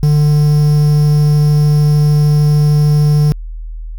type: tone with quantisation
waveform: triangle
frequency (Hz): 148.9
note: D3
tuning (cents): +24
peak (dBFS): -5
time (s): 0.03-3.32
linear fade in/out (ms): 0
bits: 5
effects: added 40 Hz sine -22 dBFS peak until 3.98 s